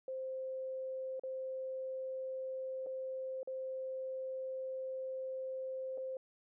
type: tone with dropouts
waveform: sine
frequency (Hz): 523.3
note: C5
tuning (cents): 0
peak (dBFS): -38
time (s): 0.08-6.17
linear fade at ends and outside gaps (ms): 2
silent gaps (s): 1.196-1.235 / 2.863-2.868 / 3.431-3.474 / 5.976-5.98
effects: none